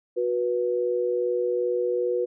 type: tone pair together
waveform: sine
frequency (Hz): 365.8 / 488.3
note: F#4 / B4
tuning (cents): -20 / -20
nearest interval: perfect fourth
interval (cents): 500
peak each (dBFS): -26 / -24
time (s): 0.16-2.26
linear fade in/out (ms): 20
effects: none

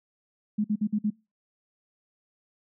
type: tone bursts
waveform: sine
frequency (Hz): 210.7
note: G#3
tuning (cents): +25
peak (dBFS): -22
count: 5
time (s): 0.58-1.104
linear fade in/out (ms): 10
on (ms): 64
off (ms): 51
effects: noise-tail reverb RT60 0.3 s tail -26 dB re dry

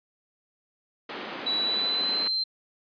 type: band-pass noise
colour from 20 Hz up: pink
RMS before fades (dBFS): -37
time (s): 1.09-2.28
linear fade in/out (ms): 5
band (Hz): 230 to 3900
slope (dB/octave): 24
type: tone with pitch glide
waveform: sine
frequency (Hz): 3937 to 4123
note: B7 to C8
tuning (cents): -6 to -26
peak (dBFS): -24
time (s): 1.46-2.44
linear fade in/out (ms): 10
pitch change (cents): +80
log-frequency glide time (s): 1.63-2.33
effects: resampled to 11025 Hz

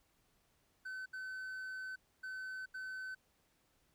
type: tone bursts at uneven times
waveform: triangle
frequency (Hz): 1522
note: F#6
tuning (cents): +48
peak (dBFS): -40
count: 4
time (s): 0.85-1.06 / 1.13-1.96 / 2.23-2.66 / 2.74-3.15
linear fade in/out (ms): 10
effects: pink hiss -75 dBFS RMS until 3.94 s

